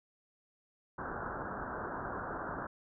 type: low-pass noise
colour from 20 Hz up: white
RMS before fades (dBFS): -40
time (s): 0.98-2.67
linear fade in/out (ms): 5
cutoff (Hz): 1600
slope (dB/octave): 96
effects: none